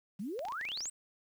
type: exponential sweep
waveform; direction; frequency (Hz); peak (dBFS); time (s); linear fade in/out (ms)
sine; up; 177 to 8480; -36; 0.19-0.9; 10
type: clicks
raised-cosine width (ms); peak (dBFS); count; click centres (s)
0.2; -29; 11; 0.392 / 0.452 / 0.485 / 0.522 / 0.612 / 0.652 / 0.688 / 0.718 / 0.774 / 0.806 / 0.856
effects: 10-bit